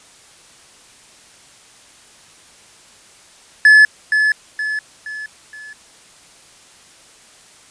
triangle tone with echo, 1721 Hz, A6, 39 cents flat, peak -3 dBFS, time 3.65-3.85 s, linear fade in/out 2 ms, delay 470 ms, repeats 4, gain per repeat -7 dB, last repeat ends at 5.73 s, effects white hiss -46 dBFS RMS until 7.7 s + resampled to 22050 Hz

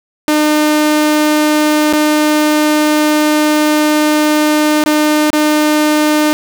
sawtooth tone with dropouts, 302.9 Hz, D#4, 46 cents flat, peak -5 dBFS, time 0.28-6.33 s, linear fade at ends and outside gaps 0 ms, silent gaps 1.928-1.934 / 4.838-4.861 / 5.303-5.33 s, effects none

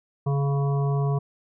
harmonic tone with a mistuned harmonic, 140.5 Hz, C#3, 24 cents sharp, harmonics 1 / 3 / 5 / 7 / 8, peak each -21 / -31 / -35 / -38 / -39 dBFS, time 0.26-1.19 s, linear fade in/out 10 ms, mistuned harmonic 5, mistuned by -17 cents, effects none

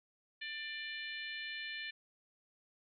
harmonic tone, 593 Hz, D5, 17 cents sharp, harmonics 3 / 4 / 5 / 6 / 7, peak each -44 / -46 / -48 / -50 / -51 dBFS, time 0.41-1.91 s, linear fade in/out 10 ms, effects none

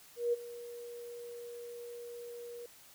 sine tone with ADSR envelope, 476.6 Hz, A#4, 38 cents sharp, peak -26 dBFS, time 0.16-2.66 s, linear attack 170 ms, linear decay 22 ms, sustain -17 dB, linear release 3 ms, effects white hiss -58 dBFS RMS until 2.94 s

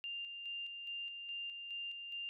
sine tone with tremolo, 2794 Hz, F7, in tune, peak -40 dBFS, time 0.04-2.29 s, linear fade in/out 0 ms, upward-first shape square, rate 2.4 Hz, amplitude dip 40%, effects none

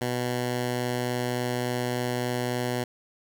10% pulse tone, 123.47 Hz, B2, in tune, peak -18 dBFS, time 0.01-2.84 s, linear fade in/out 5 ms, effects none

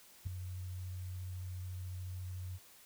sine tone with ADSR envelope, 91.4 Hz, F#2, 21 cents flat, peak -31 dBFS, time 0.25-2.59 s, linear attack 19 ms, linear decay 4 ms, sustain -9 dB, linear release 40 ms, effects white hiss -60 dBFS RMS until 2.85 s

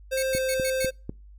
square tone with pitch glide, 527 to 522.8 Hz, C5 to C5, +12 to -1 cents, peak -25 dBFS, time 0.11-0.91 s, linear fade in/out 20 ms, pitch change -13 cents, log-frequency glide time 0.3-0.36 s
10% pulse tone bursts, 2200 Hz, C#7, 14 cents flat, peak -20 dBFS, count 5, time 0.17-0.86 s, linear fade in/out 5 ms, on 58 ms, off 100 ms
click train, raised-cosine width 3 ms, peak -18 dBFS, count 4, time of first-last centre 0.35-1.094 s, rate 4.03 Hz
effects noise-tail reverb RT60 0.3 s tail -25 dB re dry + added 50 Hz sine -45 dBFS peak until 1.38 s

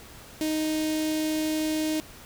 sawtooth tone with notch filter, 311.1 Hz, D#4, in tune, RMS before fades -27 dBFS, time 0.41-2 s, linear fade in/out 0 ms, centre 1200 Hz, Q 0.54, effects pink hiss -47 dBFS RMS until 2.25 s

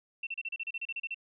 sine tone bursts, 2700 Hz, E7, 41 cents sharp, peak -33 dBFS, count 13, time 0.23-1.145 s, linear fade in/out 5 ms, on 39 ms, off 34 ms, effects none

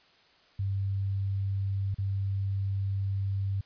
sine tone with dropouts, 98 Hz, G2, in tune, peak -27 dBFS, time 0.59-3.61 s, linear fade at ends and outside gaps 5 ms, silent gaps 1.945-1.984 s, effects white hiss -61 dBFS RMS until 3.65 s + resampled to 11025 Hz

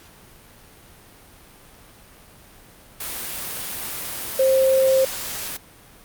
sine tone in noise, 529 Hz, C5, 19 cents sharp, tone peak -14 dBFS, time 4.39-5.05 s, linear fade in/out 5 ms, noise white, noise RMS -30 dBFS, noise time 3-5.57 s, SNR +13 dB, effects pink hiss -48 dBFS RMS until 6.04 s + Opus 48 kbps

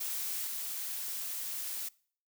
blue noise with level steps, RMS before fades -36 / -38 dBFS, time 0-1.89 s, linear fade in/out 10 ms, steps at 0.47 s, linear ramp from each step 2 ms, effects noise-tail reverb RT60 0.5 s tail -23 dB re dry

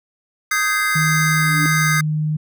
square chord, Ab major seventh, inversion second, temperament just, 1245.9 / 1557.4 / 1661.2 / 2077 Hz, Eb6 / G6 / Ab6 / C7, +2 / -12 / 0 / -13 cents, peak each -23 / -23 / -26 / -21 dBFS, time 0.51-2.01 s, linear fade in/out 5 ms
sine tone with pitch glide, 156.1 to 153.51 Hz, D#3 to D#3, +6 to -23 cents, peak -17 dBFS, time 0.95-2.37 s, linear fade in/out 10 ms, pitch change -29 cents, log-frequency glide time 1.75-1.87 s
sine tone with exponential growth, 293.7 Hz, D4, in tune, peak -19 dBFS, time 1.24-1.66 s, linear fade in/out 0 ms, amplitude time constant 91 ms
effects none

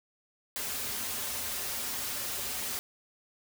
white noise with comb filter, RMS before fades -35 dBFS, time 0.56-2.79 s, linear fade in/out 0 ms, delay 6.1 ms, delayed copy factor -0.65, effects none

